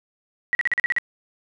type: tone bursts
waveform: sine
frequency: 1923 Hz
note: B6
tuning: 47 cents flat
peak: -17 dBFS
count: 8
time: 0.53-0.984 s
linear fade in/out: 0 ms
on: 20 ms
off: 42 ms
effects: none